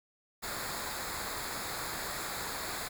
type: noise with comb filter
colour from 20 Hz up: pink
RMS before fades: -38 dBFS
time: 0.42-2.89 s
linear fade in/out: 20 ms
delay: 0.34 ms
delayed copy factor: -0.7
effects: none